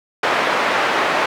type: band-pass noise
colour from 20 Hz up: pink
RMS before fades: -18 dBFS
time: 0.23-1.26 s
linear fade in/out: 5 ms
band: 550 to 2200 Hz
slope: 12 dB/octave
effects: none